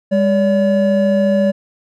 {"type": "tone pair together", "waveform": "triangle", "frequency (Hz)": [201.7, 571], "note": ["G3", "D5"], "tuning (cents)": [50, -49], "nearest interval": "octave + tritone", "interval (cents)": 1801, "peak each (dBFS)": -12, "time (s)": [0.11, 1.52], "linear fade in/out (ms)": 20, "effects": []}